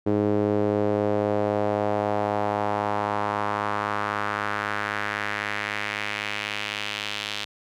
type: tone with band-pass filter sweep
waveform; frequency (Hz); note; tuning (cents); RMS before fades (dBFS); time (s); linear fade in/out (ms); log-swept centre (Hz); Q
sawtooth; 103.83; G#2; 0; -26; 0.06-7.45; 10; 370 to 3400; 2
effects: none